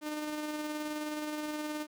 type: tone with tremolo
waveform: sawtooth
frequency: 302.3 Hz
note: D#4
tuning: 50 cents flat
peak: -30 dBFS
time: 0.01-1.87 s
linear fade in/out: 50 ms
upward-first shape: square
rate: 19 Hz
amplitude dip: 25%
effects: 12-bit